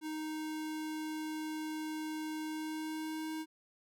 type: tone with pitch glide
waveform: square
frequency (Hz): 311.1 to 314.9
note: D#4 to D#4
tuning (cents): 0 to +21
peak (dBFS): -38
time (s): 0.01-3.46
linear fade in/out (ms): 50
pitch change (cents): +21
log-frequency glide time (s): 2.44-3.32
effects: none